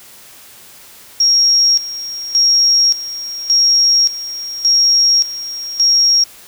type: tone with tremolo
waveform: sine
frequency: 5588 Hz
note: F8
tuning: in tune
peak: -8 dBFS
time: 1.2-6.24 s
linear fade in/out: 5 ms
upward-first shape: square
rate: 0.87 Hz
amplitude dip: 80%
effects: white hiss -40 dBFS RMS until 6.47 s